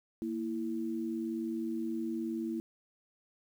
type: tone pair together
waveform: sine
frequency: 230.5 / 329.6 Hz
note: A#3 / E4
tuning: -19 / 0 cents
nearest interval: tritone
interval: 619 cents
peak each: -36 / -35 dBFS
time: 0.22-2.6 s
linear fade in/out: 0 ms
effects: 10-bit